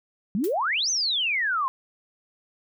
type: exponential two-way sweep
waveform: sine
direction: up then down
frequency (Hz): 180.4 to 6350 to 1018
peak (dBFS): -22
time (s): 0.35-1.68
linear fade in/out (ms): 0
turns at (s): 0.9
type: noise with exponential decay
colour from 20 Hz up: blue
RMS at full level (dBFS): -33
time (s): 0.44-0.56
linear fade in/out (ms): 0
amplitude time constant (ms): 26
effects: none